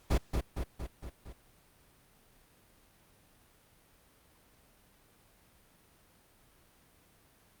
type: noise with echo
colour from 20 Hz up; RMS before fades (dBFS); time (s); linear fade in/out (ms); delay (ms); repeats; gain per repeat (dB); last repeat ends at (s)
brown; -26; 0.1-0.18; 10; 230; 5; -4; 1.33
effects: pink hiss -64 dBFS RMS until 7.6 s + Opus 48 kbps